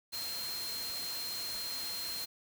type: tone in noise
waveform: sine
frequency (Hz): 4186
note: C8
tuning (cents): 0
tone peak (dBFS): -38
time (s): 0.12-2.26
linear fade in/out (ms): 20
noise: white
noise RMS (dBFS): -42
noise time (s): 0.12-2.26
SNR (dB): +1
effects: none